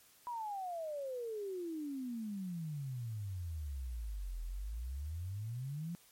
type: exponential two-way sweep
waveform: sine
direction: down then up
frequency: 987.8 to 40.88 to 176.6 Hz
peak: -38 dBFS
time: 0.27-5.95 s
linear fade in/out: 0 ms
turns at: 4.42 s
effects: white hiss -64 dBFS RMS until 6.11 s + MP3 64 kbps